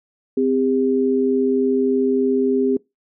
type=tone pair together; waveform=sine; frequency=258.9 / 402.2 Hz; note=C4 / G4; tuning=-18 / +44 cents; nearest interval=minor sixth; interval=762 cents; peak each=-18 dBFS; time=0.37-2.77 s; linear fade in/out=5 ms; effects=noise-tail reverb RT60 0.2 s tail -23 dB re dry